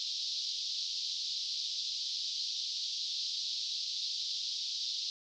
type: band-pass noise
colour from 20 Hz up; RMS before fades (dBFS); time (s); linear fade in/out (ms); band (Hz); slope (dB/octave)
pink; -37; 0-5.1; 0; 3600 to 5300; 48
effects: none